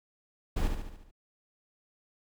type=noise with echo; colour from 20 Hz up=brown; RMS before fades=-27 dBFS; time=0.56-0.68 s; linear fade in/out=10 ms; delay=72 ms; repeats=6; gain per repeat=-5 dB; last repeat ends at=1.112 s; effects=none

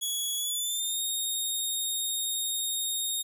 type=tone with pitch glide; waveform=15% pulse; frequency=3364 to 3711 Hz; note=G#7 to A#7; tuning=+22 to -9 cents; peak=-22 dBFS; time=0.01-3.23 s; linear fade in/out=20 ms; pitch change=+169 cents; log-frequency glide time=0.37-1.01 s; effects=none

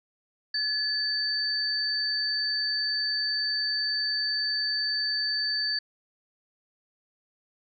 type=tone pair together; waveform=sine; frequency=1712 / 4570 Hz; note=A6 / D8; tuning=-48 / -48 cents; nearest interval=octave + perfect fourth; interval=1700 cents; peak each=-32 / -26 dBFS; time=0.54-5.79 s; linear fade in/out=5 ms; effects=none

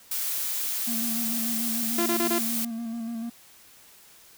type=noise; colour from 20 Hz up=blue; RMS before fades=-29 dBFS; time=0.11-2.65 s; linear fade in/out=5 ms
type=tone with vibrato; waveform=triangle; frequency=230 Hz; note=A#3; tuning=23 cents flat; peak=-28 dBFS; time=0.87-3.3 s; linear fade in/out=10 ms; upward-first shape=square; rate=6.8 Hz; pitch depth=32 cents each way
type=tone bursts; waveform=sawtooth; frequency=343.1 Hz; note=F4; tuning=31 cents flat; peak=-20 dBFS; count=4; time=1.98-2.386 s; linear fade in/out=5 ms; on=82 ms; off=26 ms
effects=white hiss -53 dBFS RMS until 4.37 s

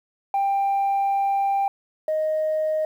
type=tone pair in turn; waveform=sine; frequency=791 / 622.9 Hz; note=G5 / D#5; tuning=+15 / +2 cents; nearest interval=major third; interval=413 cents; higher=first; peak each=-17 / -19 dBFS; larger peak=first; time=0.34-1.68 / 2.08-2.85 s; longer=first; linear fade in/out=2 ms; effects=tanh soft clip ceiling -17 dBFS + 9-bit

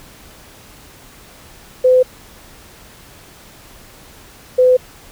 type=tone pair in turn; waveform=sine; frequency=509 / 506.3 Hz; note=C5 / B4; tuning=-48 / +43 cents; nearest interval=unison; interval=9 cents; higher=first; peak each=-7 dBFS; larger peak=neither; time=1.84-2.03 / 4.58-4.77 s; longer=neither; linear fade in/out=10 ms; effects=pink hiss -42 dBFS RMS until 5.11 s

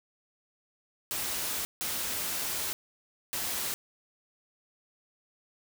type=noise bursts at uneven times; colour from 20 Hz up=white; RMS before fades=-33 dBFS; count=3; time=1.11-1.65 / 1.81-2.73 / 3.33-3.74 s; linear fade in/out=0 ms; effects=none

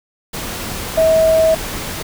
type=tone in noise; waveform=sine; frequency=643 Hz; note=E5; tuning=43 cents flat; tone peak=-9 dBFS; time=0.97-1.55 s; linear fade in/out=10 ms; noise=pink; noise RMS=-25 dBFS; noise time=0.33-2.03 s; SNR=+13 dB; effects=none

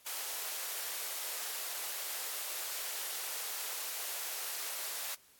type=high-pass noise; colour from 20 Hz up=white; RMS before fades=-39 dBFS; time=0.06-5.15 s; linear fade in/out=5 ms; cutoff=450 Hz; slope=24 dB/octave; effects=white hiss -63 dBFS RMS until 5.39 s + AAC 64 kbps

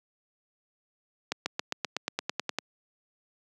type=accelerating click train; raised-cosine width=0.2 ms; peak=-11 dBFS; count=12; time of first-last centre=1.32-2.586 s; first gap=140 ms; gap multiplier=0.96; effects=high-pass 200 Hz 12 dB/octave

